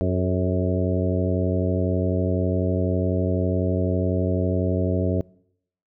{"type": "harmonic tone with a mistuned harmonic", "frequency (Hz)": 92, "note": "F#2", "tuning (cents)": -9, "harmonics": [1, 2, 3, 4, 5, 6, 7], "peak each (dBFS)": [-23, -26, -28, -29, -30, -31, -31], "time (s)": [0.01, 5.21], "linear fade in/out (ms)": 0, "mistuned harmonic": 5, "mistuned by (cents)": -53, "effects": ["noise-tail reverb RT60 0.7 s tail -23 dB re dry"]}